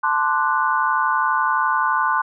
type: chord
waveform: sine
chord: D dominant seventh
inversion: second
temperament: equal with one note detuned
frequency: 880 / 1042.9 / 1174.7 / 1480 Hz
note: A5 / C6 / D6 / F#6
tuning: 0 / -6 / 0 / 0 cents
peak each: -23 / -20 / -24 / -22 dBFS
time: 0.03-2.22 s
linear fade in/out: 10 ms
effects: none